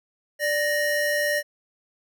square tone pair together, 587.9 / 1864.7 Hz, D5 / A#6, +2 / 0 cents, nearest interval octave + minor sixth, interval 1998 cents, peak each -25 dBFS, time 0.39-1.43 s, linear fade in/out 50 ms, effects none

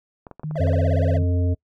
clicks, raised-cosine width 1 ms, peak -24 dBFS, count 8, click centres 0.268 / 0.313 / 0.396 / 0.434 / 0.511 / 0.557 / 0.673 / 0.732 s
sine tone, 153.8 Hz, D#3, 20 cents flat, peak -25 dBFS, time 0.44-1.23 s, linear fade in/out 2 ms
triangle tone with vibrato, 587.3 Hz, D5, in tune, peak -22 dBFS, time 0.55-1.19 s, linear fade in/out 20 ms, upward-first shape sine, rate 17 Hz, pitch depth 260 cents each way
harmonic tone, 88.6 Hz, F2, 25 cents sharp, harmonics 1 / 3 / 5 / 7, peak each -18 / -28 / -32 / -35 dBFS, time 0.59-1.55 s, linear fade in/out 20 ms
effects noise-tail reverb RT60 0.1 s tail -24 dB re dry

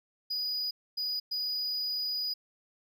triangle tone bursts at uneven times, 4934 Hz, D#8, 15 cents flat, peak -29 dBFS, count 3, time 0.3-0.71 / 0.97-1.2 / 1.31-2.34 s, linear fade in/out 10 ms, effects none

